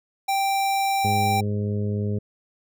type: tone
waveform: square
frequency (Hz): 784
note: G5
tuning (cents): 0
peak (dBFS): -21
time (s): 0.28-1.41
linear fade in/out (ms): 10
type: harmonic tone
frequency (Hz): 103.2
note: G#2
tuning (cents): -10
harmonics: 1 / 2 / 3 / 4 / 5 / 6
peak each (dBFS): -24 / -28 / -41 / -32 / -39 / -46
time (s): 1.04-2.19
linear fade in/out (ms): 10
effects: none